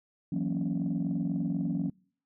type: chord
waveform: sine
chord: F# dominant seventh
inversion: third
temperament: equal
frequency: 164.81 / 185 / 233.1 / 277.2 Hz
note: E3 / F#3 / A#3 / C#4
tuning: 0 / 0 / 0 / 0 cents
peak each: -32 / -31 / -34 / -32 dBFS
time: 0.32-1.9 s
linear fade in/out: 5 ms
effects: noise-tail reverb RT60 0.5 s tail -26 dB re dry + tanh soft clip ceiling -22 dBFS